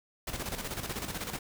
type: noise with tremolo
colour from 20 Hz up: pink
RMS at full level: -35 dBFS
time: 0.27-1.39 s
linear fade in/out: 5 ms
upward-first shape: square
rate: 16 Hz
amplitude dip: 60%
effects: none